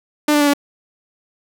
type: tone with pitch steps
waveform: sawtooth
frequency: 298.9 / 294.3 / 289.7 / 285.2 Hz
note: D4 / D4 / D4 / C#4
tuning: +31 / +4 / -24 / +49 cents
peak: -8 dBFS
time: 0.28-0.536 s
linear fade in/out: 5 ms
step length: 64 ms
effects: none